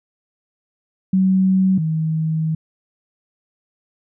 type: tone pair in turn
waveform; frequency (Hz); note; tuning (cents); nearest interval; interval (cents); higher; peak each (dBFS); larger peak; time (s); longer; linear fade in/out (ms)
sine; 188.8 / 158.76; F#3 / D#3; +35 / +35; minor third; 300; first; -12 / -17; first; 1.13-1.78 / 1.78-2.55; second; 5
effects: none